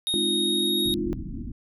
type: tone with pitch glide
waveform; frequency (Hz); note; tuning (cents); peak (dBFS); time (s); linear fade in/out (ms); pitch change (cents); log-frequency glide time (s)
square; 3729 to 3753; A#7 to A#7; 0 to +11; -24; 0.07-0.94; 0; +11; 0.28-0.8
type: chord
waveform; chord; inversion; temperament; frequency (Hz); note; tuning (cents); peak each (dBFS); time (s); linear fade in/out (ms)
sine; F minor seventh; first; equal with one note detuned; 207.7 / 261.6 / 308.6 / 349.2; Ab3 / C4 / Eb4 / F4; 0 / 0 / -14 / 0; -31 / -34 / -31 / -28; 0.14-1.13; 0
type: low-pass noise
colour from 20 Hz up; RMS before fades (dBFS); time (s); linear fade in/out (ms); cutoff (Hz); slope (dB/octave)
pink; -34; 0.85-1.52; 5; 330; 96
effects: none